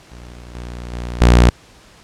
sawtooth tone with level steps, 59.9 Hz, A#1, 48 cents sharp, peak -31 / -24 / -20 / -3 dBFS, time 0.11-1.5 s, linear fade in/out 10 ms, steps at 0.55 / 0.93 / 1.21 s, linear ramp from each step 2 ms, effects pink hiss -46 dBFS RMS until 2.03 s + low-pass 8000 Hz 12 dB/octave

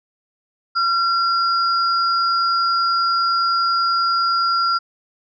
sine tone pair together, 1365 / 4864 Hz, F6 / D#8, -40 / -40 cents, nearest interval octave + minor seventh, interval 2200 cents, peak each -16 / -23 dBFS, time 0.75-4.79 s, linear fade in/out 20 ms, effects none

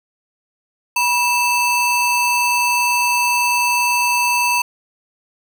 square ring-modulated tone, 1805 Hz, A6, 44 cents sharp, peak -12 dBFS, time 0.96-4.62 s, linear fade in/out 5 ms, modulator 836 Hz, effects none

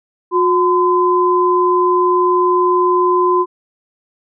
sine tone pair together, 360.7 / 1020.2 Hz, F#4 / C6, -44 / -44 cents, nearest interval octave + tritone, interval 1800 cents, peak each -13 dBFS, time 0.31-3.46 s, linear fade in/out 50 ms, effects none

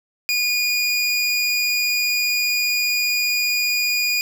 25% pulse tone, 2445 Hz, D#7, 31 cents flat, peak -14 dBFS, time 0.29-4.21 s, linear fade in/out 0 ms, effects none

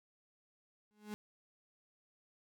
35% pulse tone with exponential growth, 210.1 Hz, G#3, 20 cents sharp, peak -37 dBFS, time 0.91-1.14 s, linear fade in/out 0 ms, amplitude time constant 48 ms, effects none

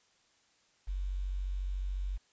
sine tone with quantisation, 47 Hz, F#1, 28 cents sharp, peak -32 dBFS, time 0.87-2.18 s, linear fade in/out 20 ms, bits 10, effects white hiss -69 dBFS RMS until 2.32 s + resampled to 16000 Hz

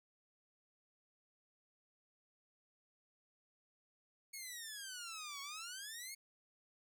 10% pulse exponential two-way sweep, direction down then up, 2217 to 1100 to 2217 Hz, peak -37 dBFS, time 4.33-6.15 s, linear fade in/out 10 ms, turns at 5.41 s, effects none

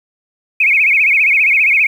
sine tone with vibrato, 2349 Hz, D7, in tune, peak -8 dBFS, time 0.6-1.87 s, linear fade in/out 5 ms, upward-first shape sine, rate 15 Hz, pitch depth 170 cents each way, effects 7-bit

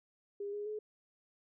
sine tone with pitch steps, 404.8 / 413.4 / 425.8 Hz, G#4 / G#4 / G#4, -44 / -8 / +43 cents, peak -37 dBFS, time 0.4-0.79 s, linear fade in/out 5 ms, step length 130 ms, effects none

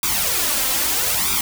white noise with flanger, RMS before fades -20 dBFS, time 0.03-1.41 s, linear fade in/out 2 ms, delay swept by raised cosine 0.83 to 3.83 ms, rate 0.78 Hz, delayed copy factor +0.75, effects none

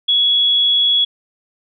sine tone, 3362 Hz, G#7, 20 cents sharp, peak -11 dBFS, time 0.08-1.05 s, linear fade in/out 10 ms, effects none

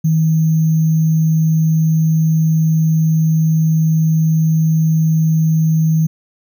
sine tone with sample-and-hold, 159.6 Hz, D#3, 44 cents sharp, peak -10 dBFS, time 0.04-6.07 s, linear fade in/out 10 ms, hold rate 6300 Hz, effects none

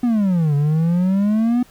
triangle exponential two-way sweep, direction down then up, 250.1 to 141.6 to 250.1 Hz, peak -12 dBFS, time 0.03-1.63 s, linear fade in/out 5 ms, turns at 0.55 s, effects pink hiss -50 dBFS RMS until 1.7 s

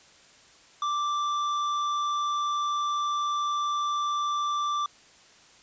sine tone with tanh clipping, 1174.7 Hz, D6, in tune, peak -27 dBFS, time 0.82-4.86 s, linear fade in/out 2 ms, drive 11 dB, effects white hiss -55 dBFS RMS until 5.62 s + resampled to 16000 Hz

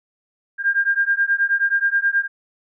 sine beating tone pair, 1600 / 1609.4 Hz, G6 / G6, +35 / +45 cents, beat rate 9.4 Hz, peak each -19 dBFS, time 0.58-2.28 s, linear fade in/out 50 ms, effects none

